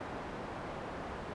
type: low-pass noise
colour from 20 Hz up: white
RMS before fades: -42 dBFS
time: 0-1.34 s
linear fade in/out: 10 ms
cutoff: 930 Hz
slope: 12 dB/octave
effects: resampled to 24000 Hz